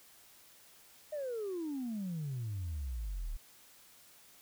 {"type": "exponential sweep", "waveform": "sine", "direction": "down", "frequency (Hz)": [622.3, 34.87], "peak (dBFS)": -34, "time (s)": [1.12, 3.37], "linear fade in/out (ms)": 10, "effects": ["tanh soft clip ceiling -33 dBFS", "white hiss -60 dBFS RMS until 4.41 s"]}